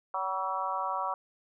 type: harmonic tone with a mistuned harmonic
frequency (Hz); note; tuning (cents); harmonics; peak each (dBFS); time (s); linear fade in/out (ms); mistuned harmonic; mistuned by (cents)
189.2; F#3; +39; 3 / 4 / 5 / 6 / 7; -40 / -36 / -34 / -34 / -38; 0.14-1.14; 2; 5; +31
effects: none